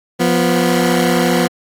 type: tone pair together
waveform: 20% pulse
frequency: 175.18 / 245.5 Hz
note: F3 / B3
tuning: +6 / -10 cents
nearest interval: tritone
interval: 584 cents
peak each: -10 dBFS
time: 0.19-1.48 s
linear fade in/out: 20 ms
effects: AAC 48 kbps